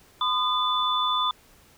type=tone cluster; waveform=sine; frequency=1015 / 1227 / 3494 Hz; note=B5 / D#6 / A7; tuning=+47 / -25 / -13 cents; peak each=-26 dBFS; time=0.21-1.31 s; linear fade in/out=2 ms; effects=pink hiss -56 dBFS RMS until 1.77 s